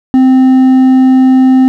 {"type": "tone with hard clipping", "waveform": "triangle", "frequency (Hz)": 260, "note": "C4", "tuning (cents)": -11, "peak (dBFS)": -4, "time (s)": [0.14, 1.68], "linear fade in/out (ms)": 0, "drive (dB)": 7, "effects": []}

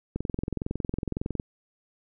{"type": "click train", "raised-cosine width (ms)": 3, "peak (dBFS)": -16, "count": 28, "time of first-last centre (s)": [0.16, 1.399], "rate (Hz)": 21.8, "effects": []}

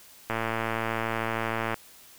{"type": "click train", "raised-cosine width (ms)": 0.5, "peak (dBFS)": -13, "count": 164, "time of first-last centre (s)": [0.3, 1.742], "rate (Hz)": 113, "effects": ["white hiss -52 dBFS RMS until 2.18 s"]}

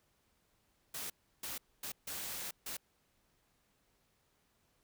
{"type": "noise bursts at uneven times", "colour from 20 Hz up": "white", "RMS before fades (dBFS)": -42, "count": 5, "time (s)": [[0.94, 1.1], [1.43, 1.58], [1.83, 1.92], [2.07, 2.51], [2.66, 2.77]], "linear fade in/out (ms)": 5, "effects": ["pink hiss -75 dBFS RMS until 4.83 s"]}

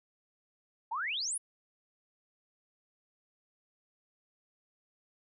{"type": "exponential sweep", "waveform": "sine", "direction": "up", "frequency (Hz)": [840, 11000], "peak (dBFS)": -32, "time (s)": [0.91, 1.38], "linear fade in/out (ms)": 10, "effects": []}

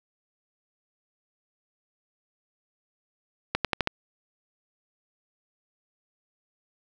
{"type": "accelerating click train", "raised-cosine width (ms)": 0.3, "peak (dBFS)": -7, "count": 5, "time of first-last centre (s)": [3.55, 3.874], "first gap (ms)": 97, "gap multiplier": 0.88, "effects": []}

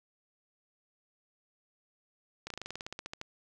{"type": "slowing click train", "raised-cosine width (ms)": 0.2, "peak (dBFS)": -22, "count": 15, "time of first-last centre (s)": [2.47, 3.214], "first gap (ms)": 33, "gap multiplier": 1.07, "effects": []}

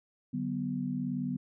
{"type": "chord", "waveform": "sine", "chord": "B minor", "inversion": "first", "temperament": "equal with one note detuned", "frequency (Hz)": [146.83, 188.56, 246.9], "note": ["D3", "F#3", "B3"], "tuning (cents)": [0, 33, 0], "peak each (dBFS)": [-37, -36, -33], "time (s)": [0.33, 1.37], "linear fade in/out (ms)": 10, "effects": []}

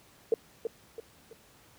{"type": "tone with echo", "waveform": "sine", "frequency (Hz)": 454.6, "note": "A#4", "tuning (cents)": -43, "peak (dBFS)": -20, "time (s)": [0.32, 0.34], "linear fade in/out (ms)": 2, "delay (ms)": 330, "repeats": 3, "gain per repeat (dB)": -8, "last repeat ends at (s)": 1.33, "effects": ["pink hiss -59 dBFS RMS until 1.78 s", "high-pass 60 Hz 12 dB/octave"]}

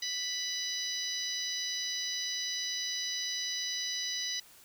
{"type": "harmonic tone", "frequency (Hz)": 989, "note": "B5", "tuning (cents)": 2, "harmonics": [2, 3, 4, 5, 6], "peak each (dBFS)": [-42, -42, -37, -38, -39], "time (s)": [0.02, 4.4], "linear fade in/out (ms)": 5, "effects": ["white hiss -57 dBFS RMS until 4.64 s"]}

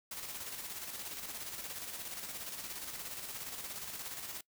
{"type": "noise with tremolo", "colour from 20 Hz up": "white", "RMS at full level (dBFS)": -42, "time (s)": [0.11, 4.41], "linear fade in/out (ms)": 5, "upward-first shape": "square", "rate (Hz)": 17, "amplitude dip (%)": 40, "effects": ["noise-tail reverb RT60 0.1 s tail -22 dB re dry"]}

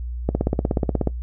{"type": "click train", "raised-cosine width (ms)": 2, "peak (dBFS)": -6, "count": 14, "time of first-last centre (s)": [0.29, 1.073], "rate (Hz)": 16.6, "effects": ["noise-tail reverb RT60 0.1 s tail -20 dB re dry", "added 60 Hz sine -26 dBFS peak until 1.22 s"]}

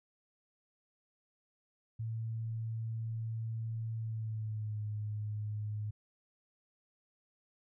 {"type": "tone with pitch glide", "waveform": "sine", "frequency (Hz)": [112.7, 105.76], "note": ["A2", "G#2"], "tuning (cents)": [42, 32], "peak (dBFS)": -35, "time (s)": [1.99, 5.91], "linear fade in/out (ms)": 10, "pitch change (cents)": -110, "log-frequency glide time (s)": [3.96, 4.82], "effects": []}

